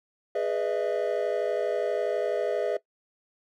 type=chord; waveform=triangle; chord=E major seventh; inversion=first; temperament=equal with one note detuned; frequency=415.3 / 493.9 / 607 / 659.3 Hz; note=G#4 / B4 / D#5 / E5; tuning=0 / 0 / -43 / 0 cents; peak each=-28 dBFS; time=0.35-2.77 s; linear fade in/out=5 ms; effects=noise-tail reverb RT60 0.1 s tail -19 dB re dry + tanh soft clip ceiling -14 dBFS